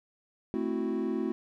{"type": "chord", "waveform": "triangle", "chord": "F# half-diminished seventh", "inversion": "first", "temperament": "equal", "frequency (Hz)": [220, 261.6, 329.6, 370], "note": ["A3", "C4", "E4", "F#4"], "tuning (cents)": [0, 0, 0, 0], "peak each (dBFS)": -32, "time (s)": [0.54, 1.32], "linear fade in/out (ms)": 0, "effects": []}